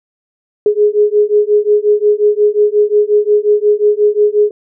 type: beating tone pair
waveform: sine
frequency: 415.1 / 420.7 Hz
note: G#4 / G#4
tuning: -1 / +22 cents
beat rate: 5.6 Hz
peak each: -11 dBFS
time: 0.66-4.51 s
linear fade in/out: 2 ms
effects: none